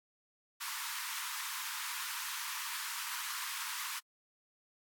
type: high-pass noise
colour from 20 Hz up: pink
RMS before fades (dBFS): -40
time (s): 0.6-4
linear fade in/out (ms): 20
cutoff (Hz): 920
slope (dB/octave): 96
effects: AAC 64 kbps